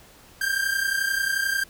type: tone pair together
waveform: 45% pulse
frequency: 1575.7 / 1607 Hz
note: G6 / G6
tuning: +9 / +43 cents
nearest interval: unison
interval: 34 cents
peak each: -25 / -26 dBFS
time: 0.41-1.64 s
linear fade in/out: 5 ms
effects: pink hiss -51 dBFS RMS until 1.69 s